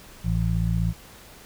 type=harmonic tone; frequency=56.1 Hz; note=A1; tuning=34 cents sharp; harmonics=1 / 2 / 3; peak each=-25 / -25 / -25 dBFS; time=0.23-0.94 s; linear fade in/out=50 ms; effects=pink hiss -47 dBFS RMS until 1.45 s